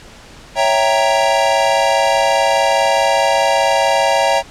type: chord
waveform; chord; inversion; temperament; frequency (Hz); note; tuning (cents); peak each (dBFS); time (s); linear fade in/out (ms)
square; C# diminished seventh; none; equal; 554.4 / 659.3 / 784 / 932.3; C#5 / E5 / G5 / Bb5; 0 / 0 / 0 / 0; -18; 0.55-4.43; 50
effects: pink hiss -39 dBFS RMS until 4.5 s + low-pass 7000 Hz 12 dB/octave